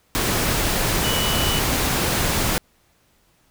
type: tone in noise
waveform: sine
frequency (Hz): 2960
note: F#7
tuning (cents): 0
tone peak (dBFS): -25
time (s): 1.04-1.59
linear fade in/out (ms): 0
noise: pink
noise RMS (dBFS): -21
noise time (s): 0.15-2.58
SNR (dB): -7
effects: pink hiss -61 dBFS RMS until 3.5 s